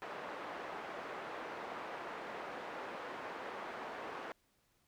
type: band-pass noise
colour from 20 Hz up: pink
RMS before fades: -45 dBFS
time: 0.02-4.32 s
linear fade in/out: 0 ms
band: 460 to 1600 Hz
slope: 12 dB/octave
effects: pink hiss -75 dBFS RMS until 4.87 s